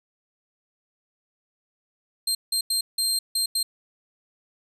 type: tone bursts at uneven times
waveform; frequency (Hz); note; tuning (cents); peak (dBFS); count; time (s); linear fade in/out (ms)
25% pulse; 4179; C8; -3; -17; 6; 2.27-2.35 / 2.52-2.61 / 2.7-2.81 / 2.98-3.19 / 3.35-3.46 / 3.55-3.63; 5
effects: none